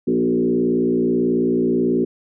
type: tone with frequency modulation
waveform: sine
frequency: 311.1 Hz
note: D#4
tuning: in tune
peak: -15 dBFS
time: 0.07-2.05 s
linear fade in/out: 10 ms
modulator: 58.4 Hz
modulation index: 1.8
effects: none